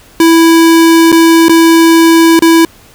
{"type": "tone with dropouts", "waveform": "square", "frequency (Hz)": 329.6, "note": "E4", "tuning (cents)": 0, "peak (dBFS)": -3, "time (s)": [0.2, 2.65], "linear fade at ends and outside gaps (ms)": 2, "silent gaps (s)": [[1.119, 1.125], [1.484, 1.494], [2.392, 2.422]], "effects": ["pink hiss -40 dBFS RMS until 2.94 s"]}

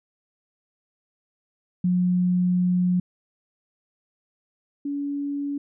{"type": "tone pair in turn", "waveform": "sine", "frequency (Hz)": [180, 284.4], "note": ["F#3", "C#4"], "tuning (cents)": [-47, 45], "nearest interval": "minor sixth", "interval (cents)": 792, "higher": "second", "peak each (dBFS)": [-18, -25], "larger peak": "first", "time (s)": [[1.84, 3], [4.85, 5.58]], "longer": "first", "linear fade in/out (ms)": 5, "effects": []}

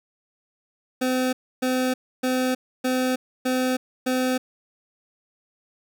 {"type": "tone bursts", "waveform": "25% pulse", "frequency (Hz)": 255.9, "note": "C4", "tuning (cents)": -38, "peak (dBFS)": -17, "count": 6, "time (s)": [1.01, 4.38], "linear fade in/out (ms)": 10, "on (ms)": 320, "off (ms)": 290, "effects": []}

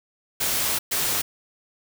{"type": "noise bursts at uneven times", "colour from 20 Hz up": "white", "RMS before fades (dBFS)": -24, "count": 2, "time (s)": [[0.4, 0.79], [0.91, 1.22]], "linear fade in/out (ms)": 10, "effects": []}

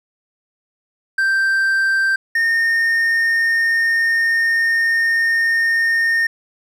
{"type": "tone pair in turn", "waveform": "triangle", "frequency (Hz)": [1568, 1831.7], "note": ["G6", "A#6"], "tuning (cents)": [0, -31], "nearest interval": "minor third", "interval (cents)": 269, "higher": "second", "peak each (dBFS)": -12, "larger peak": "neither", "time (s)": [[1.18, 2.16], [2.35, 6.27]], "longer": "second", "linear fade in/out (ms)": 5, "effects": []}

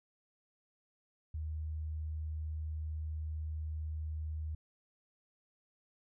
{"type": "tone", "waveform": "sine", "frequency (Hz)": 77.78, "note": "D#2", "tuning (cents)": 0, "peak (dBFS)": -36, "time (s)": [1.34, 4.55], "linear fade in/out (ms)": 5, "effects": []}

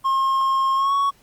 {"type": "tone with pitch glide", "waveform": "triangle", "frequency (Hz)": [1072, 1115.6], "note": ["C6", "C#6"], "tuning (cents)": [42, 11], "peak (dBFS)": -15, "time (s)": [0.04, 1.11], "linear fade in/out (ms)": 20, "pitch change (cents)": 69, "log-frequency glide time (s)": [0.75, 0.94], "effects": ["pink hiss -56 dBFS RMS until 1.22 s", "Opus 24 kbps"]}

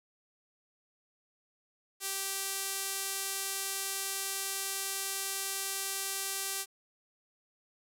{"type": "tone with band-pass filter", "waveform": "sawtooth", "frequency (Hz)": 390, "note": "G4", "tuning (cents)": -9, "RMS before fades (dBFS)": -36, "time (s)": [2, 6.66], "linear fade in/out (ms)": 50, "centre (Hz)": 10000, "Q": 0.89, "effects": []}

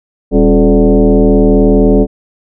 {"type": "tone with frequency modulation", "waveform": "sine", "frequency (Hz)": 116.54, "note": "A#2", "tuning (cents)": 0, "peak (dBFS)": -4, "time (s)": [0.31, 2.07], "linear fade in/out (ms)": 50, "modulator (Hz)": 157, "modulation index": 2.6, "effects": []}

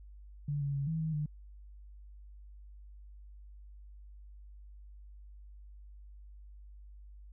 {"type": "tone with pitch steps", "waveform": "sine", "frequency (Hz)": [145, 141.1, 139.3, 161.1, 158.7, 149.7], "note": ["D3", "C#3", "C#3", "E3", "D#3", "D3"], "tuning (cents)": [-22, 31, 9, -39, 35, 33], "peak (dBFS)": -31, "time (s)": [0.48, 1.26], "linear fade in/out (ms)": 5, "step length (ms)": 130, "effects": ["added 50 Hz sine -49 dBFS peak until 7.32 s"]}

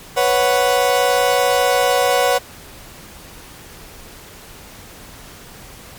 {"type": "chord", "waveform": "35% pulse", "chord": "B suspended second", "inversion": "none", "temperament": "equal", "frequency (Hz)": [493.9, 554.4, 740], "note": ["B4", "C#5", "F#5"], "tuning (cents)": [0, 0, 0], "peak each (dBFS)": -16, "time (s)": [0.16, 2.39], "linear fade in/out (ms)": 20, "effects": ["pink hiss -39 dBFS RMS until 5.98 s", "MP3 96 kbps"]}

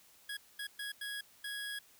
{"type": "tone bursts at uneven times", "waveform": "25% pulse", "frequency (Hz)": 1661.2, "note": "G#6", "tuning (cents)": 0, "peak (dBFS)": -35, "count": 5, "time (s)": [[0.29, 0.37], [0.59, 0.67], [0.79, 0.92], [1.01, 1.21], [1.44, 1.79]], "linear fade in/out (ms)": 5, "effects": ["white hiss -63 dBFS RMS until 1.99 s"]}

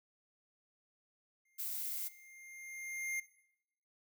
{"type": "tone with exponential growth", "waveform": "square", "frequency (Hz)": 2113, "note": "C7", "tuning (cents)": 16, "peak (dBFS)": -36, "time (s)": [1.45, 3.2], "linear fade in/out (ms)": 5, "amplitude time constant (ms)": 380}
{"type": "noise", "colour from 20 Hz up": "violet", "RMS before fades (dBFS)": -40, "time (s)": [1.58, 2.09], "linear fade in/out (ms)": 20}
{"effects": ["noise-tail reverb RT60 0.8 s tail -17 dB re dry"]}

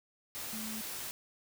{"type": "tone in noise", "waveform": "sine", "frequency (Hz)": 218.7, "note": "A3", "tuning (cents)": -10, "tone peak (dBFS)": -41, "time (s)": [0.53, 0.81], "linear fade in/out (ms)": 0, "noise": "white", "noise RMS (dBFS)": -41, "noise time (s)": [0.35, 1.11], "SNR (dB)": -3, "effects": []}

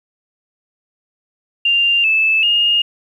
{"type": "tone with pitch steps", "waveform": "sine", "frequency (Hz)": [2791, 2623, 2842], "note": ["F7", "E7", "F7"], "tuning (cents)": [-2, -9, 30], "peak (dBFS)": -11, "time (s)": [1.65, 2.82], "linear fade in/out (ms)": 5, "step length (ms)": 390, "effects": ["8-bit"]}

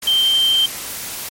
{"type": "tone in noise", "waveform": "sine", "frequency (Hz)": 3136, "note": "G7", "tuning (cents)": 0, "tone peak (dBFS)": -12, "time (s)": [0.07, 0.66], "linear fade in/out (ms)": 5, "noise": "white", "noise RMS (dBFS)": -28, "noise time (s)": [0.02, 1.29], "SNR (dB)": 13, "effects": ["MP3 64 kbps"]}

